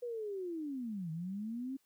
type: linear two-way sweep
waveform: sine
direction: down then up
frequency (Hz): 493.9 to 155.56 to 273.3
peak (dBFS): -37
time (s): 0.02-1.77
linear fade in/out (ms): 10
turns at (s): 1.11
effects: white hiss -75 dBFS RMS until 1.85 s + high-pass 60 Hz 12 dB/octave